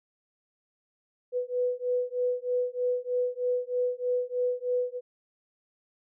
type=beating tone pair; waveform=sine; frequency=493.9 / 497.1 Hz; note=B4 / B4; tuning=0 / +11 cents; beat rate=3.2 Hz; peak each=-29 dBFS; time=1.32-5.01 s; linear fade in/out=50 ms; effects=none